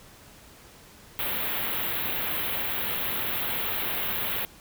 white band-stop noise, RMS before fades -29 dBFS, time 1.19-4.45 s, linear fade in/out 0 ms, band 3700 to 12000 Hz, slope 48 dB/octave, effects pink hiss -51 dBFS RMS until 4.6 s

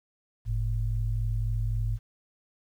sine tone pair together, 46.25 / 110 Hz, F#1 / A2, 0 / 0 cents, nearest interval octave + minor third, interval 1500 cents, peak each -28 / -28 dBFS, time 0.45-1.99 s, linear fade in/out 50 ms, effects 10-bit

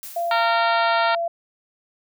blue noise with exponential decay, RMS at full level -34 dBFS, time 0.03-0.82 s, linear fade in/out 0 ms, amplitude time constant 170 ms
sine tone with pitch glide, 685 to 678.3 Hz, F5 to E5, -34 to +49 cents, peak -21 dBFS, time 0.16-1.28 s, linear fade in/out 5 ms, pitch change -17 cents, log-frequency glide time 0.69-0.97 s
harmonic tone, 460 Hz, A#4, 23 cents flat, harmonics 2 / 3 / 4 / 5 / 6 / 7 / 8 / 9 / 10, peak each -22 / -22 / -29 / -31 / -33 / -34 / -33 / -35 / -38 dBFS, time 0.31-1.15 s, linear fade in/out 2 ms
effects none

